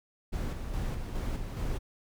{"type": "noise with tremolo", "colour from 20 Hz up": "brown", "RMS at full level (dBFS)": -32, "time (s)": [0.32, 1.79], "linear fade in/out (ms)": 20, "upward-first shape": "square", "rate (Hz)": 2.4, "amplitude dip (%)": 40, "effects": []}